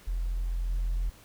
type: tone with level steps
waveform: sine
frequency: 42.9 Hz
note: F1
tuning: 30 cents flat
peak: -26 / -24 dBFS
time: 0.07-1.1 s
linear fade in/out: 10 ms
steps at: 0.69 s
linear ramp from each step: 10 ms
effects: tanh soft clip ceiling -24 dBFS + pink hiss -55 dBFS RMS until 1.24 s